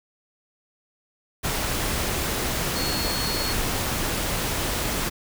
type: tone in noise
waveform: sine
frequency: 4344 Hz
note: C#8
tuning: 36 cents flat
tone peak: -29 dBFS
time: 2.75-3.54 s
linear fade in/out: 20 ms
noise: pink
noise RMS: -26 dBFS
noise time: 1.43-5.1 s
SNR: -6 dB
effects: none